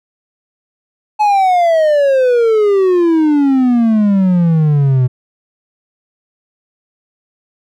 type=exponential sweep; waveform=triangle; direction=down; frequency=859 to 123.9 Hz; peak=-6 dBFS; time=1.19-5.08 s; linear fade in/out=20 ms; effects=none